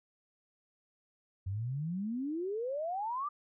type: exponential sweep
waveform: sine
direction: up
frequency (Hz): 91 to 1217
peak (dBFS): -33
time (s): 1.46-3.29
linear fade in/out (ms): 10
effects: none